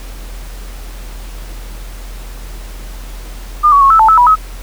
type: tone with pitch steps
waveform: sine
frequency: 1207 / 1127 / 1097 / 1314 / 881 / 1306 / 976 / 1277 Hz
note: D6 / C#6 / C#6 / E6 / A5 / E6 / B5 / D#6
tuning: +47 / +28 / -18 / -6 / +2 / -17 / -21 / +45 cents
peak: -4 dBFS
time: 3.63-4.358 s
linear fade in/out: 20 ms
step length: 91 ms
effects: added 42 Hz sine -25 dBFS peak until 4.62 s + pink hiss -36 dBFS RMS until 4.62 s